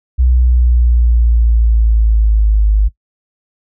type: exponential sweep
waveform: sine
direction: down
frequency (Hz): 62.7 to 51.3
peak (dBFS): -7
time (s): 0.18-2.89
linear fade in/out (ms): 20
effects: noise-tail reverb RT60 0.1 s tail -19 dB re dry